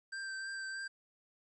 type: tone with vibrato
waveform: square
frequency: 1570 Hz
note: G6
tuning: 2 cents sharp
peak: -40 dBFS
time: 0.12-0.88 s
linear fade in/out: 10 ms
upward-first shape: triangle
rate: 3.2 Hz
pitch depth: 20 cents each way
effects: resampled to 22050 Hz + 12-bit